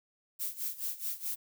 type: noise with tremolo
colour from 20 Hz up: violet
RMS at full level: -34 dBFS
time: 0.39-1.36 s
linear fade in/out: 20 ms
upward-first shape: sine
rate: 4.7 Hz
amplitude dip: 85%
effects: none